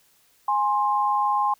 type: tone pair together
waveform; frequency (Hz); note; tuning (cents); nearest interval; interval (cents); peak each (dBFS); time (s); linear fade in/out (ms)
sine; 828.2 / 1055; G#5 / C6; -5 / +14; major third; 419; -22; 0.48-1.54; 5
effects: white hiss -61 dBFS RMS until 1.59 s